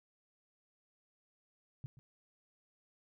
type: tone with echo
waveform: sine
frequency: 130.81 Hz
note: C3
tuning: in tune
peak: -39 dBFS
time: 1.84-1.86 s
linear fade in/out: 0 ms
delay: 130 ms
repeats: 1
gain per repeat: -15 dB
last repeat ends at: 1.99 s
effects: none